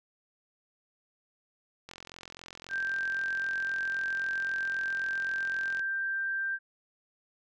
click train, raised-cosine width 0.2 ms, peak -27 dBFS, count 172, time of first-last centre 1.89-5.794 s, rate 43.8 Hz
sine tone, 1576 Hz, G6, 9 cents sharp, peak -29 dBFS, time 2.69-6.59 s, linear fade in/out 50 ms
effects none

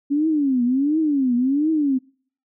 sine tone with vibrato, 277.2 Hz, C#4, in tune, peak -16 dBFS, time 0.1-1.99 s, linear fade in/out 20 ms, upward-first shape triangle, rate 1.4 Hz, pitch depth 270 cents each way, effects noise-tail reverb RT60 0.5 s tail -26 dB re dry

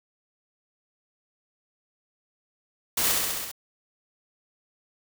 white noise with echo, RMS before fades -25 dBFS, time 2.97-3.12 s, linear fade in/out 5 ms, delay 66 ms, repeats 6, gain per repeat -2 dB, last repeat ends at 3.516 s, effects none

